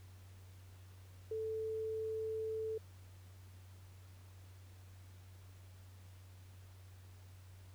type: tone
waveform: sine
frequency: 440 Hz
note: A4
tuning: in tune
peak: -37 dBFS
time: 1.31-2.78 s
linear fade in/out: 5 ms
effects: added 93 Hz sine -54 dBFS peak until 7.74 s + pink hiss -66 dBFS RMS until 7.74 s